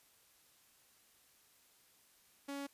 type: tone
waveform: sawtooth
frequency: 280.2 Hz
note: C#4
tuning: 19 cents sharp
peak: -37 dBFS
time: 2.48-2.67 s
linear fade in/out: 10 ms
effects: white hiss -68 dBFS RMS until 2.73 s + resampled to 32000 Hz